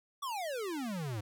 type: exponential sweep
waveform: square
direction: down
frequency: 1174.7 to 99 Hz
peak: -36 dBFS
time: 0.22-1.21 s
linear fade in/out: 10 ms
effects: none